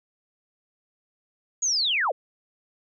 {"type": "linear sweep", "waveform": "sine", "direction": "down", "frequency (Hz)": [6810, 416.3], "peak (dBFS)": -21, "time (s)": [1.62, 2.12], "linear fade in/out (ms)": 10, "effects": []}